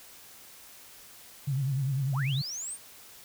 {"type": "tone with vibrato", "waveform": "sine", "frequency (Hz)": 135.5, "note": "C#3", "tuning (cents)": -39, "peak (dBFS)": -26, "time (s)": [1.47, 2.42], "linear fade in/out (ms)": 10, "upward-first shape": "sine", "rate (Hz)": 10, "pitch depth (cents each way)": 96}
{"type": "linear sweep", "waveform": "sine", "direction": "up", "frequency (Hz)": [440, 9120], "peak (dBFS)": -34, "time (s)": [2.12, 2.78], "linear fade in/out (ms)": 50}
{"effects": ["white hiss -51 dBFS RMS until 3.24 s"]}